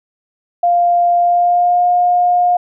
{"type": "tone with pitch glide", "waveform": "sine", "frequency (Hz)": [698.5, 711.9], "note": ["F5", "F5"], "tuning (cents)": [0, 33], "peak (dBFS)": -9, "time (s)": [0.63, 2.57], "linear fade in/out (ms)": 5, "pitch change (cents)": 33, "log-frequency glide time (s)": [1.19, 1.86], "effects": []}